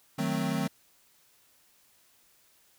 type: chord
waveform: square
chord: D# diminished seventh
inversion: none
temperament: equal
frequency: 155.56 / 185 / 220 / 261.6 Hz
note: D#3 / F#3 / A3 / C4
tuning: 0 / 0 / 0 / 0 cents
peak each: -34 dBFS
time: 0.18-0.68 s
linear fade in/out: 10 ms
effects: white hiss -64 dBFS RMS until 2.78 s